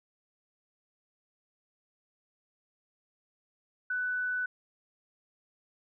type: tone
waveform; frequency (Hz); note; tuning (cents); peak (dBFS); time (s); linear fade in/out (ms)
sine; 1493; F#6; +15; -29; 3.9-4.46; 5
effects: none